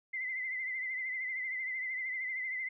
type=tone with vibrato; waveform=sine; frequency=2048 Hz; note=C7; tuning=38 cents flat; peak=-34 dBFS; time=0.13-2.69 s; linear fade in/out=10 ms; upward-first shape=triangle; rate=13 Hz; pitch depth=64 cents each way; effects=none